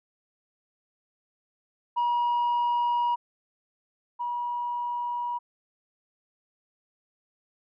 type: tone pair in turn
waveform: sine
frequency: 959 / 963.7 Hz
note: A#5 / B5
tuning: +49 / -43 cents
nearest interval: unison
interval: 8 cents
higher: second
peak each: -20 / -27 dBFS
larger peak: first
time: 1.96-3.16 / 4.19-5.39 s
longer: neither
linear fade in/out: 20 ms
effects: tanh soft clip ceiling -21 dBFS